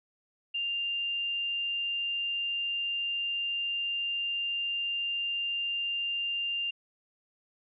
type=tone; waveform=sine; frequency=2794 Hz; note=F7; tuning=in tune; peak=-29 dBFS; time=0.54-6.71 s; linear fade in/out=10 ms; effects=none